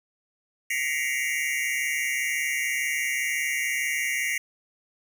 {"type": "tone cluster", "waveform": "square", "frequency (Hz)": [1895, 2037, 2197, 2322, 2790], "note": ["A#6", "C7", "C#7", "D7", "F7"], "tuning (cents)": [28, -47, -16, -20, -2], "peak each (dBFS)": [-33, -30, -31, -35, -36], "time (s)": [0.7, 4.38], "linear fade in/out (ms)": 5, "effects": []}